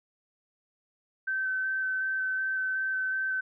sine tone with vibrato, 1537 Hz, G6, 35 cents flat, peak -27 dBFS, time 1.27-3.41 s, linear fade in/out 10 ms, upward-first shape square, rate 2.7 Hz, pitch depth 10 cents each way, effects none

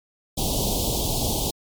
pink band-stop noise, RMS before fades -24 dBFS, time 0.37-1.51 s, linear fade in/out 10 ms, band 890 to 3100 Hz, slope 48 dB/octave, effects MP3 96 kbps

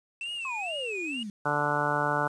triangle tone with vibrato, 2646 Hz, E7, 6 cents sharp, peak -31 dBFS, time 0.21-1.23 s, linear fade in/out 2 ms, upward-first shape sine, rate 2.2 Hz, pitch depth 140 cents each way
sine exponential sweep, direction down, 1110 to 196 Hz, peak -34 dBFS, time 0.45-1.3 s, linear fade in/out 2 ms
harmonic tone, 146.83 Hz, D3, in tune, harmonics 1 / 2 / 3 / 4 / 5 / 6 / 7 / 8 / 9 / 10, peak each -35 / -37 / -36 / -33 / -35 / -31 / -35 / -35 / -34 / -31 dBFS, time 1.45-2.28 s, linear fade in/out 10 ms
effects resampled to 22050 Hz + 9-bit

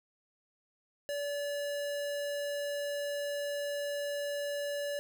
square tone, 575 Hz, D5, 37 cents flat, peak -34 dBFS, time 1.09-4.99 s, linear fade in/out 0 ms, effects none

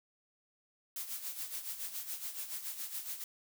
blue noise with tremolo, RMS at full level -39 dBFS, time 0.96-3.24 s, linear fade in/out 2 ms, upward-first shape sine, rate 7.1 Hz, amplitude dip 65%, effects none

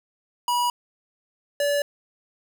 square tone pair in turn, 970 / 575.5 Hz, B5 / D5, -31 / -35 cents, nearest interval major sixth, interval 904 cents, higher first, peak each -21 dBFS, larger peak neither, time 0.48-0.7 / 1.6-1.82 s, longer neither, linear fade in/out 2 ms, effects none

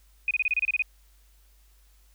sine tone bursts, 2489 Hz, D#7, in tune, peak -21 dBFS, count 10, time 0.28-0.822 s, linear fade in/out 2 ms, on 29 ms, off 28 ms, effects added 50 Hz sine -56 dBFS peak until 2.14 s + white hiss -65 dBFS RMS until 2.14 s

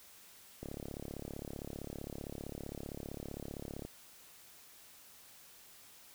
click train, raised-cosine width 2 ms, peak -29 dBFS, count 115, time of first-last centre 0.63-3.85 s, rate 35.4 Hz, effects white hiss -58 dBFS RMS until 6.14 s

